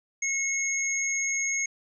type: tone pair together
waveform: sine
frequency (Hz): 2176 / 6521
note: C#7 / G#8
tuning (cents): -33 / -33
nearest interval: octave + perfect fifth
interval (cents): 1900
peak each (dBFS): -28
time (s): 0.22-1.66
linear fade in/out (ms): 5
effects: none